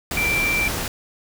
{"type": "tone in noise", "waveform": "sine", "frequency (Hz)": 2349, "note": "D7", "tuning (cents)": 0, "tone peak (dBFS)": -19, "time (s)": [0.17, 0.68], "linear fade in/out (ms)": 2, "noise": "pink", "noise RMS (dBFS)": -26, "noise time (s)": [0.11, 0.88], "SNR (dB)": 4, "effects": []}